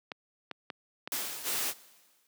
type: clicks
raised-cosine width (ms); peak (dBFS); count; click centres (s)
0.3; -21; 4; 0.118 / 0.513 / 0.702 / 1.075
type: noise with exponential decay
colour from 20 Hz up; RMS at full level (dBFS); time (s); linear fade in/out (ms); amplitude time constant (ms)
white; -32; 1.12-2.27; 1; 250
type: noise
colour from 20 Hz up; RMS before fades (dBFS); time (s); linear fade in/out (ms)
white; -32; 1.43-1.74; 50
effects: high-pass 200 Hz 12 dB/octave